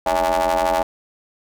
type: ring-modulated tone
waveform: 30% pulse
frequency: 86 Hz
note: F2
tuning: 26 cents flat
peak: -11 dBFS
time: 0.06-0.83 s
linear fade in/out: 5 ms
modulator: 737 Hz
effects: none